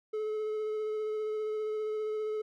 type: tone with vibrato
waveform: triangle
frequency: 430 Hz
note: A4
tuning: 40 cents flat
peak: -29 dBFS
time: 0.13-2.42 s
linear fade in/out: 10 ms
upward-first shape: sine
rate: 15 Hz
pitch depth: 14 cents each way
effects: none